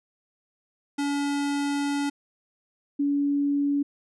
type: tone pair in turn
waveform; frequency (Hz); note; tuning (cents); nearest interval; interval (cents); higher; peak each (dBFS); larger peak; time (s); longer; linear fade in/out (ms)
square / sine; 284.7 / 284.7; C#4 / C#4; +46 / +46; unison; 0; neither; -25 / -21; second; 0.98-2.1 / 2.99-3.83; first; 10
effects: resampled to 24000 Hz